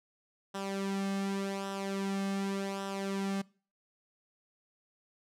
sawtooth tone with flanger, 196 Hz, G3, in tune, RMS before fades -35 dBFS, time 0.54-3.42 s, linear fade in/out 10 ms, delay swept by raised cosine 0.44 to 2.14 ms, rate 0.87 Hz, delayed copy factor -0.65, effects noise-tail reverb RT60 0.4 s tail -23 dB re dry + low-pass 10000 Hz 12 dB/octave

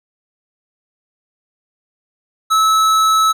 sine tone with tanh clipping, 1300 Hz, E6, 24 cents flat, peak -12 dBFS, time 2.5-3.33 s, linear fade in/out 20 ms, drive 17 dB, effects none

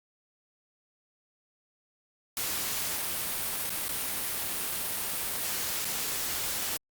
white noise with dropouts, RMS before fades -32 dBFS, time 2.37-6.77 s, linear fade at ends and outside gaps 1 ms, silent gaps 3.695-3.703 / 3.883-3.891 / 5.847-5.852 s, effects Opus 48 kbps

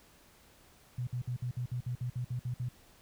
sine tone bursts, 123.47 Hz, B2, in tune, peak -32 dBFS, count 12, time 0.98-2.688 s, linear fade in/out 5 ms, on 91 ms, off 56 ms, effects pink hiss -61 dBFS RMS until 3.01 s

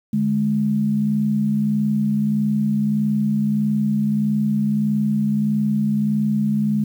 sine tone pair together, 148.7 / 210.3 Hz, D3 / G#3, +22 / +22 cents, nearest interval tritone, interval 600 cents, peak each -24 / -17 dBFS, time 0.13-6.84 s, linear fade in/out 5 ms, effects 8-bit

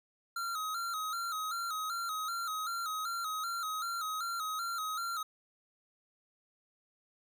square tone with vibrato, 1318.5 Hz, E6, in tune, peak -35 dBFS, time 0.36-5.23 s, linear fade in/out 5 ms, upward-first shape square, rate 2.6 Hz, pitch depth 72 cents each way, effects none

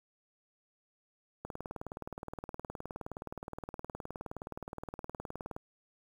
click train, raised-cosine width 1 ms, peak -26 dBFS, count 80, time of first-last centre 1.45-5.565 s, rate 19.2 Hz, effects 9-bit

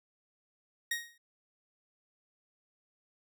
sawtooth tone with exponential decay, 1875 Hz, A#6, 10 cents sharp, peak -25 dBFS, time 0.91-1.18 s, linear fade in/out 5 ms, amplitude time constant 58 ms, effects none

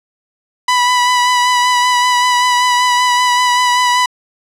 sawtooth tone with vibrato, 987.8 Hz, B5, in tune, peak -6 dBFS, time 0.68-4.06 s, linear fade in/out 5 ms, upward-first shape sine, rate 5.2 Hz, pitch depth 20 cents each way, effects low-pass 8000 Hz 12 dB/octave

